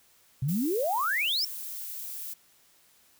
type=exponential sweep; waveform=sine; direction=up; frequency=123.47 to 5588 Hz; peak=-25 dBFS; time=0.42-1.45 s; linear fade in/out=5 ms
type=noise; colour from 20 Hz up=violet; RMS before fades=-38 dBFS; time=0.48-2.34 s; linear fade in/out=10 ms
effects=white hiss -62 dBFS RMS until 3.19 s